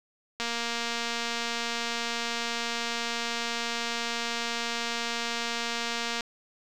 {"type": "click train", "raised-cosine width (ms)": 0.2, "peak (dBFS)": -14, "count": 1360, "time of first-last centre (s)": [0.4, 6.208], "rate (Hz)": 234, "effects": []}